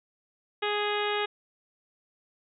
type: harmonic tone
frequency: 415.3 Hz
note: G#4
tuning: in tune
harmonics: 1 / 2 / 3 / 4 / 5 / 6 / 7 / 8 / 9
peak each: -30 / -33 / -35 / -36 / -37 / -38 / -38 / -39 / -40 dBFS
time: 0.62-1.26 s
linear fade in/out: 10 ms
effects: none